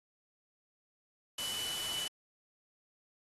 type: tone in noise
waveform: sine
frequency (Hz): 2979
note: F#7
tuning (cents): +11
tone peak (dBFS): -37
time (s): 1.38-2.08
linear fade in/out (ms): 5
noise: white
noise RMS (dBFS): -40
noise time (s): 1.38-2.08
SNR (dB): 0
effects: AAC 32 kbps